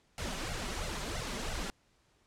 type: noise with flanger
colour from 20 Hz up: pink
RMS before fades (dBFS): -37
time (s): 0.18-1.7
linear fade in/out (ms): 0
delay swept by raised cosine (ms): 1.4 to 5.2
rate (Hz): 3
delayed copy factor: +0.95
effects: pink hiss -70 dBFS RMS until 2.26 s + low-pass 8000 Hz 12 dB/octave